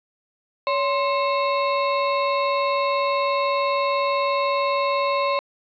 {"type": "ring-modulated tone", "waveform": "square", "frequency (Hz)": 806, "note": "G5", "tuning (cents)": 48, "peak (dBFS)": -17, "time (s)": [0.67, 5.39], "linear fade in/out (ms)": 0, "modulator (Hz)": 243, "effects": ["resampled to 11025 Hz", "8-bit"]}